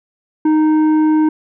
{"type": "tone with tanh clipping", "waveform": "triangle", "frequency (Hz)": 310, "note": "D#4", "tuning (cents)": -6, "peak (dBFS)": -11, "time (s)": [0.45, 1.29], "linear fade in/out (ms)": 5, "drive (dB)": 12, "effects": []}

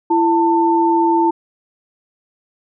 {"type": "tone pair together", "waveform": "sine", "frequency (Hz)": [335.3, 893], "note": ["E4", "A5"], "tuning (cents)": [30, 25], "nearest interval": "octave + perfect fourth", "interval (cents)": 1695, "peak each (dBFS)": -14, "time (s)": [0.1, 1.31], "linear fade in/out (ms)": 10, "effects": []}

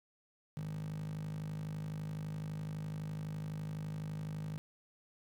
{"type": "tone with high-pass filter", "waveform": "15% pulse", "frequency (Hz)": 51.91, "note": "G#1", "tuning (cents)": 0, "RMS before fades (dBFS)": -41, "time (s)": [0.57, 4.58], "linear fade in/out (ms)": 0, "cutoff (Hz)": 140, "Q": 8.5, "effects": []}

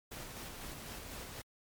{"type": "noise with tremolo", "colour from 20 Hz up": "pink", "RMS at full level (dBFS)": -45, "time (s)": [0.11, 1.42], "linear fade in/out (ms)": 10, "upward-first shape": "square", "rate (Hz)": 4, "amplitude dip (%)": 25, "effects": ["MP3 96 kbps"]}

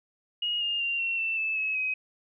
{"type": "tone with pitch steps", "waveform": "sine", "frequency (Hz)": [2878, 2825, 2774, 2723, 2673, 2624, 2576, 2529], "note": ["F#7", "F7", "F7", "F7", "E7", "E7", "E7", "D#7"], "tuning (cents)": [-49, 19, -12, -44, 23, -9, -41, 28], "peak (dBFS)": -26, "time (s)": [0.42, 1.94], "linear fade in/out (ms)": 5, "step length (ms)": 190, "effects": []}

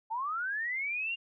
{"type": "linear sweep", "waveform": "sine", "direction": "up", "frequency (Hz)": [855, 2823], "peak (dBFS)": -31, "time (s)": [0.1, 1.16], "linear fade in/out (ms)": 20, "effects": []}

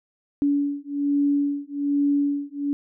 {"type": "beating tone pair", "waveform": "sine", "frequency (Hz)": [284.7, 285.9], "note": ["C#4", "D4"], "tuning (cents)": [46, -46], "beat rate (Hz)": 1.2, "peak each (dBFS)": -23, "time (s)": [0.42, 2.73], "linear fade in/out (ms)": 0, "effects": []}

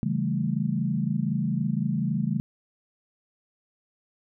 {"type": "chord", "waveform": "sine", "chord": "A dominant seventh", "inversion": "first", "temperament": "equal with one note detuned", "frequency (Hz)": [138.59, 164.34, 196, 220], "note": ["C#3", "E3", "G3", "A3"], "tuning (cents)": [0, -5, 0, 0], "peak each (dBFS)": -29, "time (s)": [0.03, 2.4], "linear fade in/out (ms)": 0, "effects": []}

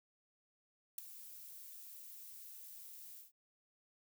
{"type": "noise with ADSR envelope", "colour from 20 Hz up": "violet", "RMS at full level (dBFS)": -37, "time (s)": [0.98, 3.32], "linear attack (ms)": 5, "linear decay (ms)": 5, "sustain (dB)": -16, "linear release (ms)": 150, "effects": []}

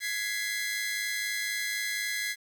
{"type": "tone cluster", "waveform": "sawtooth", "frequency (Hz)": [1669, 1995, 2099], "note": ["G#6", "B6", "C7"], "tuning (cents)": [8, 17, 5], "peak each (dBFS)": -31, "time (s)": [0, 2.36], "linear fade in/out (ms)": 50, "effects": ["10-bit"]}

